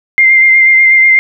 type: tone with vibrato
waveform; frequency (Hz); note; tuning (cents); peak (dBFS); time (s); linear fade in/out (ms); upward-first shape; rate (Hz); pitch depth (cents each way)
sine; 2097; C7; +3; -3; 0.18-1.19; 0; sine; 8.2; 20
effects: none